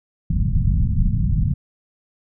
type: low-pass noise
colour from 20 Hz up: pink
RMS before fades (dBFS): -18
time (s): 0.3-1.54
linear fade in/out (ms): 5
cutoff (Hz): 200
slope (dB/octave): 48
effects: none